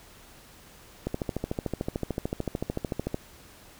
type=click train; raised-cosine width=2 ms; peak=-15 dBFS; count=29; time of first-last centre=1.07-3.144 s; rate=13.5 Hz; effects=pink hiss -52 dBFS RMS until 3.79 s